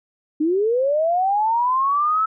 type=linear sweep; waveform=sine; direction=up; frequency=294.3 to 1318.5 Hz; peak=-16 dBFS; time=0.4-2.26 s; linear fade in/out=10 ms; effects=none